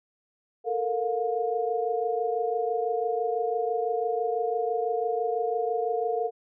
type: tone cluster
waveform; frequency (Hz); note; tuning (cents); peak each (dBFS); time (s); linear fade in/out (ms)
sine; 441.5 / 467.5 / 712; A4 / A#4 / F5; +6 / +5 / +33; -29; 0.64-6.31; 50
effects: none